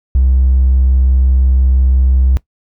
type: tone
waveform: triangle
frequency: 64.7 Hz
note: C2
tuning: 19 cents flat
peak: -4 dBFS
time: 0.15-2.37 s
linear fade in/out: 0 ms
effects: noise-tail reverb RT60 0.1 s tail -20 dB re dry + tanh soft clip ceiling -3 dBFS

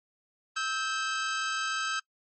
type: tone pair together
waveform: sawtooth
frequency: 1300 / 1569.2 Hz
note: E6 / G6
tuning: -24 / +1 cents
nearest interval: minor third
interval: 325 cents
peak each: -28 dBFS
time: 0.56-2 s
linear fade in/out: 10 ms
effects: noise-tail reverb RT60 0.1 s tail -23 dB re dry + MP3 32 kbps

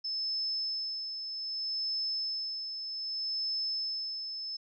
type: tone with tremolo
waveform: sine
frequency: 5240 Hz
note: E8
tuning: 11 cents flat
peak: -30 dBFS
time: 0.04-4.57 s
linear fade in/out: 10 ms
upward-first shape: sine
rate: 0.64 Hz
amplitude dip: 50%
effects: none

